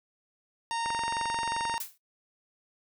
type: harmonic tone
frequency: 924 Hz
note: A#5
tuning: 16 cents flat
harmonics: 1 / 2 / 3 / 4 / 5 / 6 / 7 / 9 / 10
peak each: -30 / -40 / -40 / -42 / -45 / -45 / -50 / -48 / -49 dBFS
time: 0.71-1.78 s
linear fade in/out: 0 ms
type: click train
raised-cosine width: 0.5 ms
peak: -21 dBFS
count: 21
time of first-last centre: 0.86-1.741 s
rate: 22.7 Hz
type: noise with exponential decay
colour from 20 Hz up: blue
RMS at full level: -31 dBFS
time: 1.8-1.98 s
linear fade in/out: 5 ms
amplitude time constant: 38 ms
effects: noise-tail reverb RT60 0.1 s tail -17 dB re dry